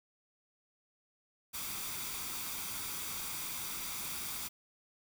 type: noise with comb filter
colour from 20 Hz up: white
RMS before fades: -40 dBFS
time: 1.53-4.49 s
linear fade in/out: 20 ms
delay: 0.85 ms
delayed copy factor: +0.5
effects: none